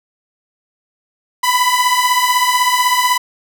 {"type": "beating tone pair", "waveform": "sawtooth", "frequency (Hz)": [987.8, 1003.8], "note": ["B5", "B5"], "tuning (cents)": [0, 28], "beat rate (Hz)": 16, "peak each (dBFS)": -11, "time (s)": [1.43, 3.18], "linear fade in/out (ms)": 10, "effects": []}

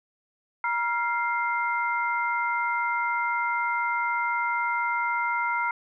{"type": "tone cluster", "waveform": "sine", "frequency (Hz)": [950, 1386, 2099], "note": ["A#5", "F6", "C7"], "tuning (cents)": [33, -14, 5], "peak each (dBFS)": [-27, -28, -30], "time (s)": [0.64, 5.71], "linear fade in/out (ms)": 2, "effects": []}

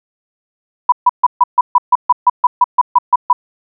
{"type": "tone bursts", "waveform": "sine", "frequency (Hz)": 986, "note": "B5", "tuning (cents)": -3, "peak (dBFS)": -4, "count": 15, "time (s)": [0.89, 3.33], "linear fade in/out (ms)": 5, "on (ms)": 32, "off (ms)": 140, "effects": []}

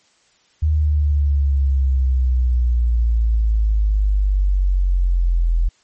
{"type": "exponential sweep", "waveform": "sine", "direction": "down", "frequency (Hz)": [77.5, 41.23], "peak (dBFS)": -13, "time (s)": [0.62, 5.69], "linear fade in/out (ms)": 10, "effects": ["white hiss -58 dBFS RMS until 5.83 s", "MP3 32 kbps"]}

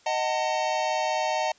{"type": "chord", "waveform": "square", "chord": "D# diminished", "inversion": "none", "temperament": "just", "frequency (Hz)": [622.3, 746.7, 896], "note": ["D#5", "F#5", "A5"], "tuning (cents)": [0, 16, 31], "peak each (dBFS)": [-29, -30, -29], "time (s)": [0.06, 1.52], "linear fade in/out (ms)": 5, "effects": ["white hiss -58 dBFS RMS until 1.58 s", "resampled to 16000 Hz"]}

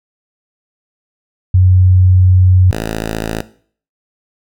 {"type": "tone pair in turn", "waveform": ["sine", "5% pulse"], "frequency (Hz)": [92.1, 54.76], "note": ["F#2", "A1"], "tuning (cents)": [-7, -8], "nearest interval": "major sixth", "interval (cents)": 901, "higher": "first", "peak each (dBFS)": [-5, -7], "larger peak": "first", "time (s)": [[1.54, 2.71], [2.71, 3.41]], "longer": "first", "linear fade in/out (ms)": 5, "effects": ["noise-tail reverb RT60 0.5 s tail -17 dB re dry"]}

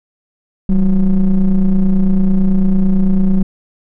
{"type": "ring-modulated tone", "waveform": "triangle", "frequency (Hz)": 88.5, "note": "F2", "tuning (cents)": 23, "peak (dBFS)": -3, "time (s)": [0.69, 3.43], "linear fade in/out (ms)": 5, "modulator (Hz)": 103, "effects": []}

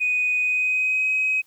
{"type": "tone with pitch glide", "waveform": "sine", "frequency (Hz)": [2489, 2533], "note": ["D#7", "D#7"], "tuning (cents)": [0, 30], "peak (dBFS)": -18, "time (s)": [0, 1.42], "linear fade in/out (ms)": 20, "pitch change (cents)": 30, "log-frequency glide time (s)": [0.39, 1.09], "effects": ["tanh soft clip ceiling -14 dBFS", "white hiss -61 dBFS RMS until 1.46 s"]}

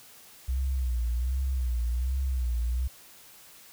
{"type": "tone with vibrato", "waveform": "sine", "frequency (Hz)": 62.4, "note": "B1", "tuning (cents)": 19, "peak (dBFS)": -25, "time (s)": [0.48, 2.88], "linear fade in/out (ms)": 10, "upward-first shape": "sine", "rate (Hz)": 1.3, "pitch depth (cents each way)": 110, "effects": ["white hiss -52 dBFS RMS until 3.72 s"]}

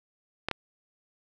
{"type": "clicks", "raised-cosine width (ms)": 0.3, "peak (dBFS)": -12, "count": 2, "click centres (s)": [0.486, 0.513], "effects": []}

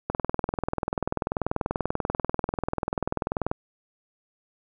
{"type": "click train", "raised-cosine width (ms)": 1, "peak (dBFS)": -11, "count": 71, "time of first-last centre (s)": [0.1, 3.515], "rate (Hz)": 20.5, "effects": []}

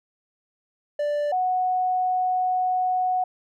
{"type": "tone pair in turn", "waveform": ["triangle", "sine"], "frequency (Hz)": [587.3, 736.8], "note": ["D5", "F#5"], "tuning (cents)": [0, -7], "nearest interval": "major third", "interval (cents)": 393, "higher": "second", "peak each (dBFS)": -20, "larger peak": "neither", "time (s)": [[0.99, 1.32], [1.32, 3.24]], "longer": "second", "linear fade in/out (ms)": 5, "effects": []}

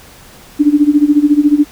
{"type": "tone with tremolo", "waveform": "sine", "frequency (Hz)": 293.7, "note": "D4", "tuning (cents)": 0, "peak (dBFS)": -3, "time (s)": [0.59, 1.65], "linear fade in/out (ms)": 20, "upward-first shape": "sine", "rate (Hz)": 14, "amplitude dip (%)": 85, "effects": ["pink hiss -39 dBFS RMS until 1.71 s"]}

